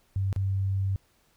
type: tone with dropouts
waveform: sine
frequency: 96.9 Hz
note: G2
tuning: 20 cents flat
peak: -24 dBFS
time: 0.16-0.96 s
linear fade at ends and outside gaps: 0 ms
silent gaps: 0.328-0.362 s
effects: pink hiss -66 dBFS RMS until 1.36 s